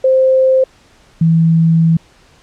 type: tone pair in turn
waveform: sine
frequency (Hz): 523.3 / 163.93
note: C5 / E3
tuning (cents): 0 / -9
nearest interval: octave + minor sixth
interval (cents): 2009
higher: first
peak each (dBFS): -7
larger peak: neither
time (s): 0.04-0.64 / 1.21-1.97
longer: second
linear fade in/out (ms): 5
effects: pink hiss -48 dBFS RMS until 2.42 s + low-pass 7000 Hz 12 dB/octave